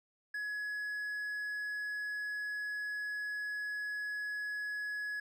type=tone; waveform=triangle; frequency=1685 Hz; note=G#6; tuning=25 cents sharp; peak=-34 dBFS; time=0.34-5.2 s; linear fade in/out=5 ms; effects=none

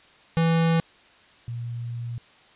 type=tone pair in turn; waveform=square / sine; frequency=164.81 / 118.56 Hz; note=E3 / A#2; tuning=0 / +30 cents; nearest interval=tritone; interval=570 cents; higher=first; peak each=-19 / -29 dBFS; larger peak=first; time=0.37-0.8 / 1.48-2.18 s; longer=second; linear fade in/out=0 ms; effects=white hiss -54 dBFS RMS until 2.55 s + resampled to 8000 Hz

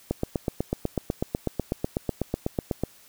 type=click train; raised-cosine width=2 ms; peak=-11 dBFS; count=23; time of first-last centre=0.11-2.836 s; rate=8.07 Hz; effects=white hiss -54 dBFS RMS until 3.08 s

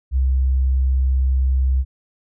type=tone; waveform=sine; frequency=65.41 Hz; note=C2; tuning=in tune; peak=-14 dBFS; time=0.11-1.85 s; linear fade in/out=50 ms; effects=none

